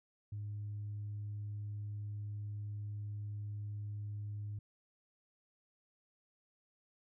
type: tone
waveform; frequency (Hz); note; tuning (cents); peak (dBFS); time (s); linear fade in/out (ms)
sine; 103.83; G#2; 0; -38; 0.32-4.59; 5
effects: tanh soft clip ceiling -36 dBFS